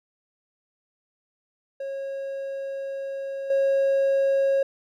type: tone with level steps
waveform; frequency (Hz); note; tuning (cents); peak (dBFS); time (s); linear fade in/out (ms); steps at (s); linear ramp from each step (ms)
triangle; 546; C#5; -26; -27 / -16; 1.8-4.63; 5; 3.5; 5
effects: tanh soft clip ceiling -12 dBFS